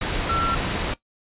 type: tone in noise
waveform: sine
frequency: 1351 Hz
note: E6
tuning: 42 cents sharp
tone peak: -21 dBFS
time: 0.29-0.55 s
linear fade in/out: 5 ms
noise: pink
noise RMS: -25 dBFS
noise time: 0.01-0.94 s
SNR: +1 dB
effects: noise-tail reverb RT60 0.1 s tail -17 dB re dry + resampled to 8000 Hz